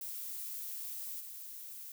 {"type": "noise with level steps", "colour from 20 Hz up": "violet", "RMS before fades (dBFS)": [-42, -47], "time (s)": [0.01, 1.92], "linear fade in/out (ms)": 2, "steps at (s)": 1.2, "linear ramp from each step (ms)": 5, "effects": []}